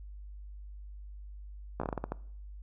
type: slowing click train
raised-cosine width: 1 ms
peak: -19 dBFS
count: 9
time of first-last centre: 1.8-2.12 s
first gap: 15 ms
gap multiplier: 1.27
effects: noise-tail reverb RT60 0.6 s tail -21 dB re dry + added 50 Hz sine -43 dBFS peak until 2.62 s